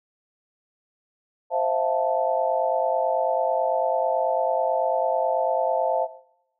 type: chord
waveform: sine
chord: F major seventh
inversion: second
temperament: equal with one note detuned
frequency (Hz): 523.3 / 649.4 / 698.5 / 880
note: C5 / E5 / F5 / A5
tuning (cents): 0 / -26 / 0 / 0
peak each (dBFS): -26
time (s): 1.5-6.08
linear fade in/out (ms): 50
effects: noise-tail reverb RT60 0.8 s tail -17 dB re dry